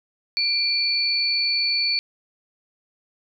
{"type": "tone pair together", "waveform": "sine", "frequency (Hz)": [2373, 4464], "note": ["D7", "C#8"], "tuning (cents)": [17, 11], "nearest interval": "major seventh", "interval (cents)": 1094, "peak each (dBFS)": [-26, -20], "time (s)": [0.37, 1.99], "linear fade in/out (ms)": 0, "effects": []}